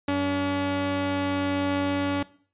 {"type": "tone pair together", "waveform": "sawtooth", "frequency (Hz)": [95, 284.4], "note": ["F#2", "C#4"], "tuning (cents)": [46, 45], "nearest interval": "octave + perfect fifth", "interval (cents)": 1899, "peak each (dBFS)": [-29, -20], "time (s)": [0.08, 2.23], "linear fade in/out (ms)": 5, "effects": ["noise-tail reverb RT60 0.5 s tail -20 dB re dry", "resampled to 8000 Hz"]}